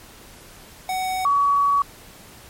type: tone pair in turn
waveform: square / sine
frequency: 748 / 1131.1 Hz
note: F#5 / C#6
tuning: +19 / +35 cents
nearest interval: perfect fifth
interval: 716 cents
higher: second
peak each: -23 / -15 dBFS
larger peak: second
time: 0.89-1.25 / 1.25-1.82 s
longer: second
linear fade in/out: 2 ms
effects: pink hiss -45 dBFS RMS until 2.49 s + MP3 64 kbps